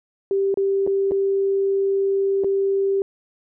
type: tone with dropouts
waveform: sine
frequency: 392.1 Hz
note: G4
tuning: in tune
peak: -17 dBFS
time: 0.31-3.02 s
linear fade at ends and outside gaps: 1 ms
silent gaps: 0.542-0.573 / 0.866-0.874 / 1.111-1.118 / 2.437-2.444 s
effects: none